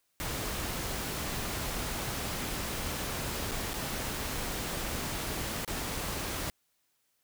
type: noise with dropouts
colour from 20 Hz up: pink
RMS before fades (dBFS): -35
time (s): 0.2-6.5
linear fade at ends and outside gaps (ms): 0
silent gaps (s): 3.512-3.517 / 3.734-3.74 / 5.648-5.677
effects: white hiss -75 dBFS RMS until 7.23 s